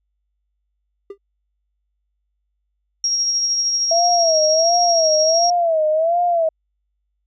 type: tone with exponential decay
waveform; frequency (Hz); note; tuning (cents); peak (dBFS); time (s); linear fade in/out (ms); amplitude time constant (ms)
triangle; 398.4; G4; +28; -24; 1.1-1.18; 5; 17
type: tone with tremolo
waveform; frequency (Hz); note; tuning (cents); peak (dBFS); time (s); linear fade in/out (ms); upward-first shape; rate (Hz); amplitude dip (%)
sine; 5600; F8; +4; -15; 3.04-5.5; 2; sine; 13; 30
type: tone with vibrato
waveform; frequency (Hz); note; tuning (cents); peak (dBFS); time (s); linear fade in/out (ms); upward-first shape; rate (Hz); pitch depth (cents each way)
sine; 659; E5; -1; -14; 3.91-6.49; 5; sine; 1.4; 120
effects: added 50 Hz sine -69 dBFS peak until 7.26 s